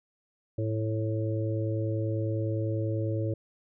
harmonic tone with a mistuned harmonic, 110 Hz, A2, in tune, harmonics 1 / 3 / 4 / 5, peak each -28 / -34 / -38 / -36 dBFS, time 0.58-3.34 s, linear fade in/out 5 ms, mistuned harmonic 1, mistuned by -18 cents, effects none

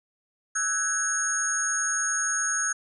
sine tone cluster, 1310 / 1500 / 1653 / 6540 / 9560 Hz, E6 / F#6 / G#6 / G#8 / D9, -11 / +23 / -9 / -28 / +30 cents, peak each -35 / -31 / -32 / -26 / -35 dBFS, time 0.55-2.73 s, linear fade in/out 10 ms, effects none

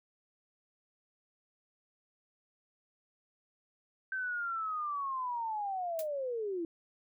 sine linear sweep, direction down, 1555 to 322.4 Hz, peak -33 dBFS, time 4.12-6.65 s, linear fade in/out 2 ms
blue noise with exponential decay, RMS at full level -38 dBFS, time 5.99-6.08 s, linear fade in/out 1 ms, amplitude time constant 19 ms
effects none

